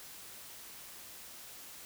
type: silence
effects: white hiss -50 dBFS RMS until 1.85 s